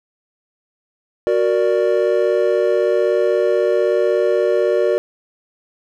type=chord; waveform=triangle; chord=Gb augmented; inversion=none; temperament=equal; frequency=370 / 466.2 / 587.3 Hz; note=Gb4 / Bb4 / D5; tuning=0 / 0 / 0 cents; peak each=-16 dBFS; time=1.27-4.98 s; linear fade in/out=0 ms; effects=none